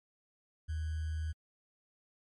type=tone with sample-and-hold; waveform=sine; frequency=78.8 Hz; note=D#2; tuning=23 cents sharp; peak=-33 dBFS; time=0.68-1.33 s; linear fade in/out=20 ms; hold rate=1575 Hz; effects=MP3 48 kbps